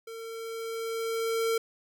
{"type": "tone with level ramp", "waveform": "square", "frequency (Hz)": 453.7, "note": "A#4", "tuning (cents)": -47, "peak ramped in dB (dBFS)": [-40, -25], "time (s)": [0.07, 1.58], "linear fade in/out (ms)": 5, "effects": []}